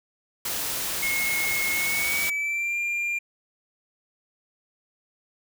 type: noise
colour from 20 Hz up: white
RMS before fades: -29 dBFS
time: 0.45-2.3 s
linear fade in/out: 5 ms
type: tone with pitch glide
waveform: triangle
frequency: 2169 to 2393 Hz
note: C#7 to D7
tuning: -38 to +32 cents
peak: -23 dBFS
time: 1.02-3.19 s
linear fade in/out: 10 ms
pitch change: +170 cents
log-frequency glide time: 1.73-2.78 s
effects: none